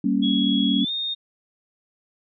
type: chord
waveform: sine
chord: G diminished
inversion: none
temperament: equal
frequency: 196 / 233.1 / 277.2 Hz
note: G3 / Bb3 / Db4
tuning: 0 / 0 / 0 cents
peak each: -23 / -23 / -22 dBFS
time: 0.04-0.85 s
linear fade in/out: 5 ms
type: tone with pitch glide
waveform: sine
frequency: 3336 to 3680 Hz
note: G#7 to A#7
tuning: +7 to -23 cents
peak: -24 dBFS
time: 0.22-1.15 s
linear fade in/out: 20 ms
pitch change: +170 cents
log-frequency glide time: 0.8-0.91 s
effects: none